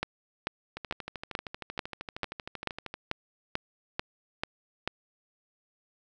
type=two click trains; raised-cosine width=0.3 ms; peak=-21 / -13 dBFS; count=29 / 12; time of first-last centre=0.77-2.941 / 0.03-4.876 s; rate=12.9 / 2.27 Hz; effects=none